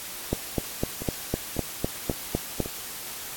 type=two click trains; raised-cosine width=2 ms; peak=-20 / -10 dBFS; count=4 / 10; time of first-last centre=1.02-2.659 / 0.33-2.603 s; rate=1.83 / 3.96 Hz; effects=white hiss -37 dBFS RMS until 3.36 s + AAC 64 kbps